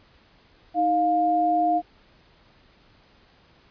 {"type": "tone pair together", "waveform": "sine", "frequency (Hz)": [313.8, 705.1], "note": ["D#4", "F5"], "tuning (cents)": [15, 16], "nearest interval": "octave + major second", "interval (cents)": 1401, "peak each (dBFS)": [-26, -19], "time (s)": [0.74, 1.82], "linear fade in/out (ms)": 50, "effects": ["pink hiss -57 dBFS RMS until 3.7 s", "resampled to 11025 Hz"]}